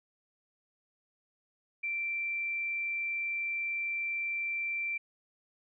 sine tone, 2349 Hz, D7, in tune, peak -31 dBFS, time 1.83-4.98 s, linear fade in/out 10 ms, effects none

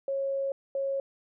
sine tone bursts at uneven times, 547 Hz, C#5, 23 cents flat, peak -27 dBFS, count 2, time 0.08-0.52 / 0.75-1 s, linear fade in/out 2 ms, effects none

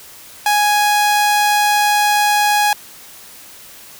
sawtooth tone, 831 Hz, G#5, 1 cent sharp, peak -8 dBFS, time 0.46-2.73 s, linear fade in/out 2 ms, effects white hiss -39 dBFS RMS until 3.99 s

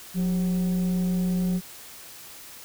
sine tone with frequency modulation, 180.6 Hz, F#3, 42 cents flat, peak -19 dBFS, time 0.14-1.61 s, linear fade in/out 50 ms, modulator 212 Hz, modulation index 0.26, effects tanh soft clip ceiling -21 dBFS + white hiss -44 dBFS RMS until 2.64 s

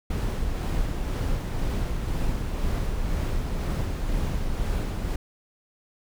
brown noise with tremolo, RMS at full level -25 dBFS, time 0.1-5.16 s, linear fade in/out 5 ms, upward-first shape sine, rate 2 Hz, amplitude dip 30%, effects none

